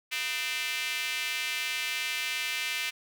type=tone with high-pass filter; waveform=square; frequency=138.59 Hz; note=C#3; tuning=in tune; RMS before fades=-32 dBFS; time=0.11-2.91 s; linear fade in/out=20 ms; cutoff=2400 Hz; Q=2.7; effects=none